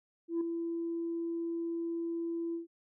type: tone with ADSR envelope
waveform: sine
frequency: 335.5 Hz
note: E4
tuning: 31 cents sharp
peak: -25 dBFS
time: 0.28-2.67 s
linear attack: 130 ms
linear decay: 4 ms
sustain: -7 dB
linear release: 130 ms
effects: tanh soft clip ceiling -27 dBFS